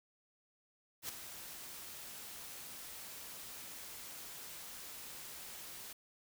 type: noise with ADSR envelope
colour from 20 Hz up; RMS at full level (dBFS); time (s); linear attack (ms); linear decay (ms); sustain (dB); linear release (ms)
white; -40; 1.02-5.93; 69; 6; -9; 5
effects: none